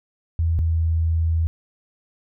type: tone pair in turn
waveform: sine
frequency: 82.41 / 81.75 Hz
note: E2 / E2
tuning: 0 / -14 cents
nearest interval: unison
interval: 14 cents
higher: first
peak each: -17 dBFS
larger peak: neither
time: 0.39-0.59 / 0.59-1.47 s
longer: second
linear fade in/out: 0 ms
effects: none